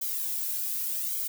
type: noise with flanger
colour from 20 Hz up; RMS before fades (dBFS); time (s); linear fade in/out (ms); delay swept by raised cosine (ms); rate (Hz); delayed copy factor
violet; -31; 0.01-1.28; 10; 1.1 to 2.3; 0.86; -0.75
effects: none